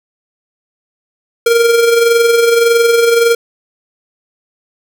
square tone with amplitude modulation, 466.2 Hz, A#4, in tune, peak -6 dBFS, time 1.46-3.35 s, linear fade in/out 5 ms, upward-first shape sine, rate 21.7 Hz, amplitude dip 45%, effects none

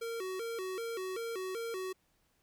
square tone with vibrato, 415.3 Hz, G#4, in tune, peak -37 dBFS, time 0.01-1.93 s, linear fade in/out 10 ms, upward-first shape square, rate 2.6 Hz, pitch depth 180 cents each way, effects pink hiss -74 dBFS RMS until 2.42 s

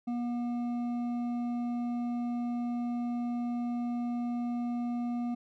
sine tone with hard clipping, 240.3 Hz, B3, 47 cents flat, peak -32 dBFS, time 0.07-5.35 s, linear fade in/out 10 ms, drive 7 dB, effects none

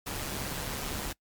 pink noise with amplitude modulation, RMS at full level -33 dBFS, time 0.06-1.13 s, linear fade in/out 10 ms, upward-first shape sine, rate 141 Hz, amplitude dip 50%, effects noise-tail reverb RT60 0.1 s tail -23 dB re dry + MP3 96 kbps

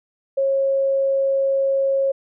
sine tone, 544 Hz, C#5, 33 cents flat, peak -16 dBFS, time 0.37-2.12 s, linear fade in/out 10 ms, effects none

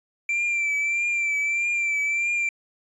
triangle tone with vibrato, 2349 Hz, D7, in tune, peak -20 dBFS, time 0.29-2.49 s, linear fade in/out 2 ms, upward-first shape triangle, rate 1.6 Hz, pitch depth 46 cents each way, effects resampled to 24000 Hz

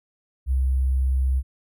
sine tone with sample-and-hold, 65.41 Hz, C2, in tune, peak -18 dBFS, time 0.46-1.43 s, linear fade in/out 50 ms, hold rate 11025 Hz, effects none

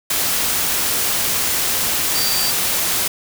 sine tone in noise, 4663 Hz, D8, 13 cents flat, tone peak -21 dBFS, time 2.15-2.51 s, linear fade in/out 5 ms, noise white, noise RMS -19 dBFS, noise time 0.1-3.08 s, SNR -5 dB, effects none

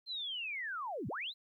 sine linear two-way sweep, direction down then up, 4186 to 93.2 to 4186 Hz, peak -37 dBFS, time 0.06-1.34 s, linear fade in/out 50 ms, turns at 1.08 s, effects 13-bit

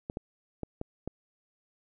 clicks, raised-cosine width 2 ms, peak -21 dBFS, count 5, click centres 0.099 / 0.171 / 0.633 / 0.814 / 1.076 s, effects none

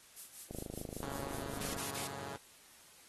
violet noise with tremolo, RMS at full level -43 dBFS, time 0.16-1.59 s, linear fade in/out 10 ms, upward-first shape triangle, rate 5.2 Hz, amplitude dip 95%
click train, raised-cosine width 2 ms, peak -30 dBFS, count 34, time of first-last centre 0.51-1.765 s, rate 26.3 Hz
5% pulse chord, F# minor, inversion none, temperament equal, 92.5 / 110 / 138.59 Hz, F#2 / A2 / C#3, 0 / 0 / 0 cents, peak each -38 / -39 / -35 dBFS, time 1.03-2.36 s, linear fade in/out 0 ms
white noise bursts, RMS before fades -41 dBFS, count 3, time 1.61-2.074 s, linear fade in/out 5 ms, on 130 ms, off 37 ms
effects white hiss -60 dBFS RMS until 3.08 s + AAC 32 kbps

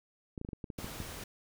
clicks, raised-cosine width 3 ms, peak -27 dBFS, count 10, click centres 0.378 / 0.414 / 0.449 / 0.489 / 0.532 / 0.642 / 0.702 / 0.788 / 0.844 / 1.003 s
pink noise, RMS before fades -44 dBFS, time 0.78-1.24 s, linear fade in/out 5 ms
effects none

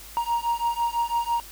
triangle beating tone pair, 936 / 942 Hz, A#5 / A#5, +7 / +18 cents, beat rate 6 Hz, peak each -24 dBFS, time 0.17-1.4 s, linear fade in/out 0 ms, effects added 50 Hz sine -47 dBFS peak until 1.51 s + white hiss -44 dBFS RMS until 1.51 s

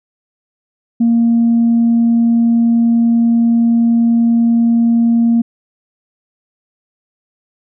sine tone, 232.6 Hz, A#3, 4 cents flat, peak -7 dBFS, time 1-5.42 s, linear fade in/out 10 ms, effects tanh soft clip ceiling -5 dBFS

